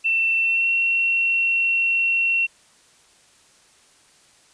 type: tone with pitch glide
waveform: sine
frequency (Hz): 2686 to 2723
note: E7 to F7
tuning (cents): +32 to -44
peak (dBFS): -17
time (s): 0.04-2.47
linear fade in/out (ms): 20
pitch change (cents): +24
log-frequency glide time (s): 0.39-0.69
effects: white hiss -55 dBFS RMS until 4.53 s + resampled to 22050 Hz